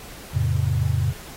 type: chord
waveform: sine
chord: F augmented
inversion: none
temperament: equal with one note detuned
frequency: 87.31 / 110 / 136.21 Hz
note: F2 / A2 / C#3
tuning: 0 / 0 / -30 cents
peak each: -23 dBFS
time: 0.33-1.13 s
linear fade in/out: 20 ms
effects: pink hiss -41 dBFS RMS until 1.36 s + AAC 48 kbps